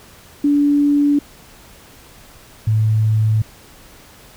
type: tone pair in turn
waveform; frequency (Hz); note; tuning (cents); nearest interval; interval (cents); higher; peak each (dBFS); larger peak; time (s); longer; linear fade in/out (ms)
sine; 288.7 / 109.02; D4 / A2; -30 / -15; octave + perfect fourth; 1685; first; -11 / -12; first; 0.44-1.19 / 2.67-3.42; neither; 5
effects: pink hiss -44 dBFS RMS until 4.36 s

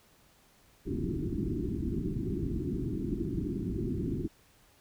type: low-pass noise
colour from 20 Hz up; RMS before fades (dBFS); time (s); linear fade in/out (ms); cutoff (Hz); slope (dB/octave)
white; -33; 0.85-4.28; 20; 380; 96
effects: pink hiss -63 dBFS RMS until 4.8 s

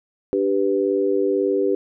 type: chord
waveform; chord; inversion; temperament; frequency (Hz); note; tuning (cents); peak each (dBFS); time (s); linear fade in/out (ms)
sine; G major; second; equal; 293.7 / 392 / 493.9; D4 / G4 / B4; 0 / 0 / 0; -24 / -19 / -23; 0.33-1.75; 0
effects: none

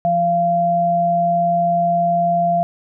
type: tone pair together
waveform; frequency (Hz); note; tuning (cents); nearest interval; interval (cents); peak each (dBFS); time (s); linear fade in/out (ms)
sine; 172.25 / 689; F3 / F5; -24 / -24; 2 octaves; 2400; -23 / -14; 0.05-2.63; 0
effects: none

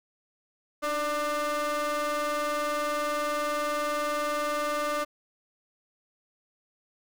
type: ring-modulated tone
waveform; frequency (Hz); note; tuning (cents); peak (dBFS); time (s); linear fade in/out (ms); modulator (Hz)
40% pulse; 300; D4; +37; -23; 0.82-5.05; 20; 890
effects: none

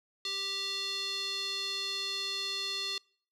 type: tone with band-pass filter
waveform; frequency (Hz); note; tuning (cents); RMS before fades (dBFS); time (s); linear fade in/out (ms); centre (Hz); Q
square; 392; G4; 0; -35; 0.25-2.98; 2; 4000; 6.3
effects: noise-tail reverb RT60 0.5 s tail -25 dB re dry

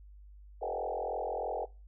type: tone with frequency modulation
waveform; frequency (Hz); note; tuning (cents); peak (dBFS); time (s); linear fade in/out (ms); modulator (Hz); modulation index
sine; 622.3; D#5; 0; -32; 0.61-1.66; 20; 43.1; 4.6
effects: noise-tail reverb RT60 0.3 s tail -22 dB re dry + added 50 Hz sine -50 dBFS peak until 1.87 s

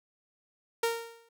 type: tone with exponential decay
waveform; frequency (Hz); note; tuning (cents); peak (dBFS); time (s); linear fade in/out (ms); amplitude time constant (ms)
sawtooth; 462.1; A#4; -15; -20; 0.83-1.29; 5; 100
effects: none

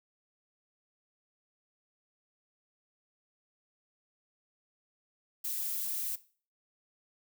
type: noise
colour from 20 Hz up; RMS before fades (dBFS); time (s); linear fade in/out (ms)
violet; -35; 5.44-6.16; 10
effects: noise-tail reverb RT60 0.4 s tail -17 dB re dry

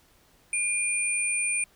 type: tone pair together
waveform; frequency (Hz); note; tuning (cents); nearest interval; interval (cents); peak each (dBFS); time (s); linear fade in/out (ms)
sine; 2414 / 9108; D7 / C#9; +47 / +46; octave + major seventh; 2299; -27; 0.53-1.64; 2
effects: pink hiss -61 dBFS RMS until 1.75 s

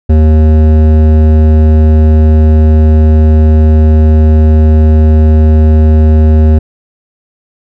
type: tone with hard clipping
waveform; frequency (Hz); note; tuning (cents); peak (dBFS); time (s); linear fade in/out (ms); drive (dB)
sine; 77.78; D#2; 0; -4; 0.09-6.59; 10; 13
effects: none

